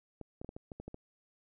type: clicks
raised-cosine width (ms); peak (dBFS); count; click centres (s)
2; -30; 9; 0.213 / 0.415 / 0.446 / 0.491 / 0.565 / 0.718 / 0.8 / 0.88 / 0.944
effects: none